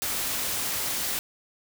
white noise, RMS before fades -29 dBFS, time 0.02-1.19 s, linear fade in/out 0 ms, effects none

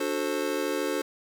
square chord, D dominant seventh, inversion none, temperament just, 293.7 / 367.1 / 440.5 / 528.6 Hz, D4 / F#4 / A4 / C5, 0 / -14 / +2 / +18 cents, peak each -33 dBFS, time 0-1.02 s, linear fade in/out 5 ms, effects none

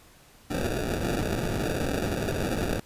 blue noise with sample-and-hold, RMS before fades -28 dBFS, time 0.5-2.8 s, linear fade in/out 5 ms, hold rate 1050 Hz, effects pink hiss -55 dBFS RMS until 2.85 s + resampled to 32000 Hz

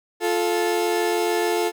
30% pulse tone pair together, 349.8 / 436.6 Hz, F4 / A4, +3 / -13 cents, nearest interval major third, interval 384 cents, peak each -20 dBFS, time 0.2-1.72 s, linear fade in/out 50 ms, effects none

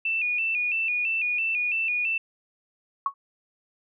sine tone with vibrato, 2557 Hz, D#7, 47 cents sharp, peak -23 dBFS, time 0.05-2.18 s, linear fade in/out 5 ms, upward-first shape square, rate 3 Hz, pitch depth 72 cents each way
sine tone with exponential decay, 1108.7 Hz, C#6, in tune, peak -17 dBFS, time 3.06-3.14 s, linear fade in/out 2 ms, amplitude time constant 16 ms
effects none

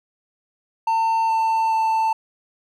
triangle tone with pitch steps, 900 / 894.3 / 888.6 Hz, A5 / A5 / A5, +39 / +28 / +17 cents, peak -15 dBFS, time 0.87-2.13 s, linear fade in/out 5 ms, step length 420 ms, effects none

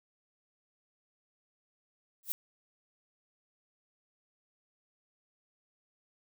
violet noise with exponential growth, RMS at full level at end -28 dBFS, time 2.23-2.32 s, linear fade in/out 0 ms, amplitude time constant 19 ms, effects none

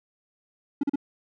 triangle tone bursts, 282.6 Hz, C#4, 34 cents sharp, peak -19 dBFS, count 3, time 0.81-0.958 s, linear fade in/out 5 ms, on 24 ms, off 38 ms, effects none

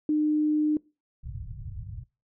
sine tone, 303.3 Hz, D#4, 44 cents flat, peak -21 dBFS, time 0.09-0.77 s, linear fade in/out 2 ms
white low-pass noise, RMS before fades -38 dBFS, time 1.23-2.04 s, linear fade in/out 10 ms, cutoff 130 Hz, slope 48 dB/octave
effects noise-tail reverb RT60 0.3 s tail -24 dB re dry

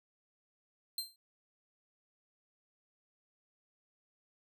sawtooth tone with exponential decay, 4145 Hz, C8, 17 cents flat, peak -29 dBFS, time 0.98-1.16 s, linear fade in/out 2 ms, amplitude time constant 39 ms, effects none

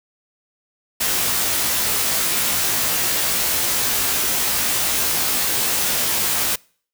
white noise with comb filter, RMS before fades -20 dBFS, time 1-6.56 s, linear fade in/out 10 ms, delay 17 ms, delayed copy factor +1, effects noise-tail reverb RT60 0.5 s tail -26 dB re dry

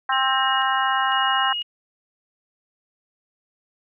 harmonic tone, 264.3 Hz, C4, 18 cents sharp, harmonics 3 / 4 / 5 / 6 / 7, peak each -24 / -23 / -26 / -26 / -29 dBFS, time 0.09-1.53 s, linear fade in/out 5 ms
sine tone with tremolo, 2880 Hz, F#7, 47 cents flat, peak -24 dBFS, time 0.12-1.63 s, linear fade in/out 10 ms, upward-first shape square, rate 1 Hz, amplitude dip 45%
effects none

